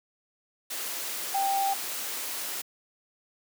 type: tone in noise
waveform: sine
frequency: 786 Hz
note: G5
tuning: 4 cents sharp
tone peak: -24 dBFS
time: 1.34-1.74 s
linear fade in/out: 10 ms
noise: white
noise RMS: -34 dBFS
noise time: 0.7-2.62 s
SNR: +7 dB
effects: high-pass 300 Hz 12 dB/octave